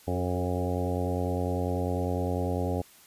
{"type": "harmonic tone with a mistuned harmonic", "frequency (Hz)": 90, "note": "F#2", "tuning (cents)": -47, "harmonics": [1, 2, 3, 4, 5, 6, 7, 8, 9], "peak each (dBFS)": [-30, -35, -34, -38, -35, -36, -39, -39, -40], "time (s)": [0.07, 2.82], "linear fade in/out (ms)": 10, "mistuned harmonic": 5, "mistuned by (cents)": -17, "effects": ["white hiss -55 dBFS RMS until 3.06 s", "resampled to 32000 Hz"]}